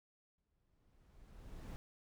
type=noise with exponential growth; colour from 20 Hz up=brown; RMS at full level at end=-45 dBFS; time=0.38-1.76 s; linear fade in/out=0 ms; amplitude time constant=300 ms; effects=none